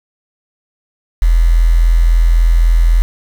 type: tone with quantisation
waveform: sine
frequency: 41.86 Hz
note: E1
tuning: 27 cents sharp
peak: -6 dBFS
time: 1.22-3.02 s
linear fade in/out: 0 ms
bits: 5
effects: none